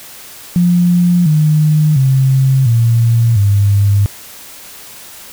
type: tone with pitch steps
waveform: sine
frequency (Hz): 175.9 / 153.13 / 133.31 / 116.05 / 101.03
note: F3 / D#3 / C3 / A#2 / G#2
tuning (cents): +13 / -27 / +33 / -7 / -47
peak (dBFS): -7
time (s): 0.56-4.06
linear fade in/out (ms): 0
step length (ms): 700
effects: white hiss -34 dBFS RMS until 5.32 s